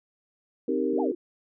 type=chord; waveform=sine; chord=C minor seventh; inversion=none; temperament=equal; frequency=261.6 / 311.1 / 392 / 466.2 Hz; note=C4 / Eb4 / G4 / Bb4; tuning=0 / 0 / 0 / 0 cents; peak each=-29 dBFS; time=0.68-1.12 s; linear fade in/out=5 ms
type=exponential two-way sweep; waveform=sine; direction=up then down; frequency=207.7 to 894 to 319.1 Hz; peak=-31 dBFS; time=0.93-1.15 s; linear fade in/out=5 ms; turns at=1 s
effects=none